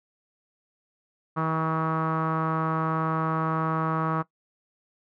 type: tone with low-pass filter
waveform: sawtooth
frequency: 160.1 Hz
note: D#3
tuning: 50 cents sharp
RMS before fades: -26 dBFS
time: 1.36-4.23 s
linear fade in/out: 20 ms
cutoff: 1200 Hz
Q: 7
effects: noise-tail reverb RT60 0.1 s tail -19 dB re dry